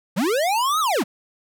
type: linear two-way sweep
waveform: square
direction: up then down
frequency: 155.56 to 1318.5 to 155.56 Hz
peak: -19 dBFS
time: 0.16-1.04 s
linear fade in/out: 20 ms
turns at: 0.8 s
effects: none